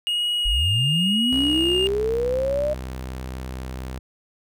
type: tone with vibrato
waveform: triangle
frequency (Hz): 2861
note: F7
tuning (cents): +41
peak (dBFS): -19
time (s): 0.07-1.87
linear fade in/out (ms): 0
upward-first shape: sine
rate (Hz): 1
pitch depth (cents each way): 23
type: linear sweep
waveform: sine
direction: up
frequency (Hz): 35.72 to 610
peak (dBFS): -20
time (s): 0.45-2.74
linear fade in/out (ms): 10
type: tone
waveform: sawtooth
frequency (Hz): 64.2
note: C2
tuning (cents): -32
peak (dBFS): -26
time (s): 1.32-3.99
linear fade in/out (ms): 5
effects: none